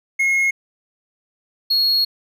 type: tone pair in turn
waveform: triangle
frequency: 2161 / 4312 Hz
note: C#7 / C#8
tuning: -45 / -49 cents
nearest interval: octave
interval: 1196 cents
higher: second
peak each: -13 dBFS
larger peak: neither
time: 0.19-0.51 / 1.7-2.05 s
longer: second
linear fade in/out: 10 ms
effects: none